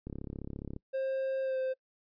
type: click train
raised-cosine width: 3 ms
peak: -27 dBFS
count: 25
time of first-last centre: 0.07-0.764 s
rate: 34.6 Hz
type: tone with pitch glide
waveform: triangle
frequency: 532 to 521.7 Hz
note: C5 to C5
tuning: +29 to -5 cents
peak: -28 dBFS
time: 0.93-1.74 s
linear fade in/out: 20 ms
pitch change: -34 cents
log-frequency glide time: 1.42-1.58 s
effects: noise-tail reverb RT60 0.1 s tail -25 dB re dry + resampled to 11025 Hz